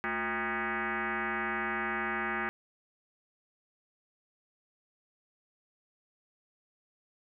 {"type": "tone with frequency modulation", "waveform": "sine", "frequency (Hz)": 220.2, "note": "A3", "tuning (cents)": 2, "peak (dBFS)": -30, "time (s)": [0.04, 2.49], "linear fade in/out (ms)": 0, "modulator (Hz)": 289, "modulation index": 6.8, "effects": []}